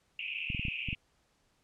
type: band-pass noise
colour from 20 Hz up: pink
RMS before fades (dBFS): -38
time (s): 0.19-0.95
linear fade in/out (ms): 2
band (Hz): 2400 to 2800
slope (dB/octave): 96
type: clicks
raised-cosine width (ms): 5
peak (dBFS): -24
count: 7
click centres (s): 0.502 / 0.548 / 0.595 / 0.652 / 0.683 / 0.887 / 0.929
effects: pink hiss -72 dBFS RMS until 1.63 s + low-pass 9000 Hz 12 dB/octave